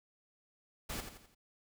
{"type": "noise with echo", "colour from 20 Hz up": "pink", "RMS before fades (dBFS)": -40, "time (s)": [0.89, 1.01], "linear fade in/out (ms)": 10, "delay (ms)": 85, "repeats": 4, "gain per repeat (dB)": -7, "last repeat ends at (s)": 1.35, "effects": []}